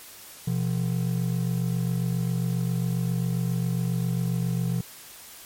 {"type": "ring-modulated tone", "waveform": "triangle", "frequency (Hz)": 147.8, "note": "D3", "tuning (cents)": 11, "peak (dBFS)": -18, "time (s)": [0.47, 4.81], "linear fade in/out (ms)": 5, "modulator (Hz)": 23.7, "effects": ["white hiss -45 dBFS RMS until 5.45 s", "MP3 64 kbps"]}